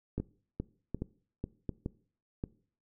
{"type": "two click trains", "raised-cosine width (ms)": 3, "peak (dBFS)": [-21, -21], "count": [5, 4], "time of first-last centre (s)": [[0.18, 1.861], [0.2, 2.439]], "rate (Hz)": [2.38, 1.34], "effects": ["noise-tail reverb RT60 0.5 s tail -21 dB re dry"]}